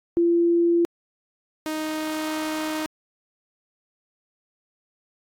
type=tone pair in turn; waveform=sine / sawtooth; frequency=341.5 / 311.2 Hz; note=F4 / D#4; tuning=-39 / 0 cents; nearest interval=major second; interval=161 cents; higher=first; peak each=-16 / -22 dBFS; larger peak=first; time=0.17-0.85 / 1.66-2.86 s; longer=second; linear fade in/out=0 ms; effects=AAC 48 kbps